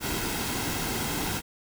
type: noise with comb filter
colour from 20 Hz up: pink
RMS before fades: -30 dBFS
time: 0-1.42 s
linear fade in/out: 50 ms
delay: 1.7 ms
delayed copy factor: -0.5
effects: none